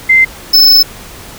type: tone pair in turn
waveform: sine / square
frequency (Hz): 2078 / 5254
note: C7 / E8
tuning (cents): -12 / -7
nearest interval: octave + major third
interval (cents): 1605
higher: second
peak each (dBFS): -3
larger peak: neither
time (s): 0.09-0.25 / 0.53-0.83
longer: second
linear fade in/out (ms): 10
effects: pink hiss -31 dBFS RMS until 1.38 s